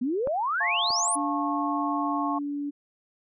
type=exponential sweep; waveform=sine; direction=up; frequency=233.1 to 10350 Hz; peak=-24 dBFS; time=0.01-1.16 s; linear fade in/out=10 ms
type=clicks; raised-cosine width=1 ms; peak=-19 / -25 dBFS; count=2; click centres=0.273 / 0.905 s
type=chord; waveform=sine; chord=F augmented; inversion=none; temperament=just; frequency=698.5 / 873.1 / 1091.3 Hz; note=F5 / A5 / C#6; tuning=0 / -14 / -27 cents; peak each=-32 / -32 / -29 dBFS; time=0.6-2.39 s; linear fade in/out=10 ms
type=tone with pitch glide; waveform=sine; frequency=290.6 to 287.6 Hz; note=D4 to D4; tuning=-18 to -36 cents; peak=-28 dBFS; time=1.15-2.71 s; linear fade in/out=20 ms; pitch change=-18 cents; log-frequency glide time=2.03-2.42 s
effects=none